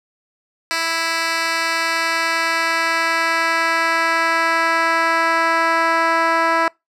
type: tone with band-pass filter sweep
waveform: 10% pulse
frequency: 329.6 Hz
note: E4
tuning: in tune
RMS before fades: -18 dBFS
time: 0.71-6.68 s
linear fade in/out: 0 ms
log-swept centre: 3700 to 1100 Hz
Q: 0.8
effects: noise-tail reverb RT60 0.2 s tail -26 dB re dry